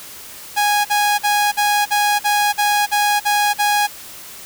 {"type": "tone bursts", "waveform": "sawtooth", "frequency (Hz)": 827, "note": "G#5", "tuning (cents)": -8, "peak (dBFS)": -10, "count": 10, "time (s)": [0.56, 3.874], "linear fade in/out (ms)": 20, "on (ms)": 290, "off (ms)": 46, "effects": ["white hiss -36 dBFS RMS until 4.45 s"]}